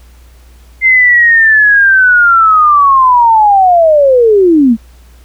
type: linear sweep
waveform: sine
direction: down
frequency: 2093 to 212.6 Hz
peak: -3 dBFS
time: 0.81-4.77 s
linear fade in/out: 50 ms
effects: added 60 Hz sine -36 dBFS peak until 5.24 s + pink hiss -47 dBFS RMS until 5.24 s